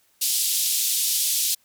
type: band-pass noise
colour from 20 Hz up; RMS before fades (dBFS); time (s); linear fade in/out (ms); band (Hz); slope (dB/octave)
white; -23; 0.21-1.55; 10; 3300 to 14000; 24
effects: white hiss -63 dBFS RMS until 1.64 s